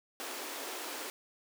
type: high-pass noise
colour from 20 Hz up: pink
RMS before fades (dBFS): -41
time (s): 0.2-1.1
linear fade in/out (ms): 0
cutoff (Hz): 280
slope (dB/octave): 48
effects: none